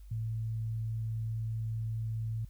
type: tone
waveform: sine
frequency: 111.9 Hz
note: A2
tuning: 30 cents sharp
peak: -32 dBFS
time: 0.11-2.45 s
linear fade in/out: 5 ms
effects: added 50 Hz sine -47 dBFS peak until 2.49 s + white hiss -70 dBFS RMS until 2.49 s